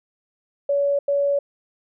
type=tone bursts at uneven times; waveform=sine; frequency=566 Hz; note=C#5; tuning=36 cents sharp; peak=-17 dBFS; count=2; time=0.69-0.99 / 1.08-1.39 s; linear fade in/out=5 ms; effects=none